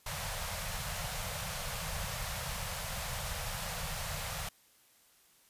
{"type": "band-stop noise", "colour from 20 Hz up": "pink", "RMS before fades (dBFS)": -38, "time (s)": [0.06, 4.49], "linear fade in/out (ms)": 5, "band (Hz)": [180, 510], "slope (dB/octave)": 48, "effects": ["white hiss -65 dBFS RMS until 5.49 s", "resampled to 32000 Hz"]}